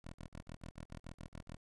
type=tone bursts; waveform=10% pulse; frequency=40.89 Hz; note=E1; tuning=13 cents flat; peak=-38 dBFS; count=11; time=0.04-1.569 s; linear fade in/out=10 ms; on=99 ms; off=44 ms; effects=resampled to 24000 Hz + 11-bit